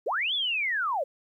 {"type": "linear two-way sweep", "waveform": "sine", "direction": "up then down", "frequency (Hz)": [338.5, 3520, 495.2], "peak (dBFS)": -25, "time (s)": [0.06, 1.04], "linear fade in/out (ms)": 10, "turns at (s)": 0.34, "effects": ["11-bit"]}